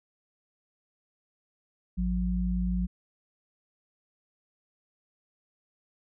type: tone pair together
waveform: sine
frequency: 54.4 / 181.1 Hz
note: A1 / F#3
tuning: -19 / -37 cents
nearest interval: octave + major sixth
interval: 2082 cents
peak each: -28 dBFS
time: 1.97-2.87 s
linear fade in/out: 20 ms
effects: none

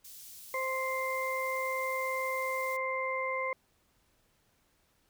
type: high-pass noise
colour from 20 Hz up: white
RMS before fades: -49 dBFS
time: 0.04-2.77 s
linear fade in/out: 10 ms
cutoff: 4400 Hz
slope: 12 dB/octave
type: harmonic tone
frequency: 523.3 Hz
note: C5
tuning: in tune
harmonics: 1 / 2 / 4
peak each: -35 / -35 / -35 dBFS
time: 0.54-3.53 s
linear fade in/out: 2 ms
effects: pink hiss -71 dBFS RMS until 5.09 s

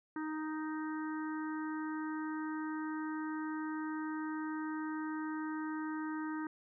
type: harmonic tone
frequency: 311.1 Hz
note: D#4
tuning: in tune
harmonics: 1 / 3 / 4 / 5 / 6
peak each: -37 / -46 / -48 / -48 / -52 dBFS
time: 0.16-6.47 s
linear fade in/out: 2 ms
effects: none

